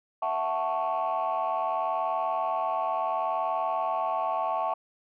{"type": "chord", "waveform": "sine", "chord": "F# minor seventh", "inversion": "third", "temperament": "equal", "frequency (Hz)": [659.3, 740, 880, 1108.7], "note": ["E5", "F#5", "A5", "C#6"], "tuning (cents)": [0, 0, 0, 0], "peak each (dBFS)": -30, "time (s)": [0.22, 4.74], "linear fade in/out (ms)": 5, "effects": ["tanh soft clip ceiling -20 dBFS"]}